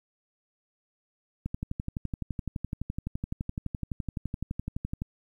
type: click train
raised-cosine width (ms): 5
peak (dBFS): -19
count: 43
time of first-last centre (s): 1.46-5.019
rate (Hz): 11.8
effects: 10-bit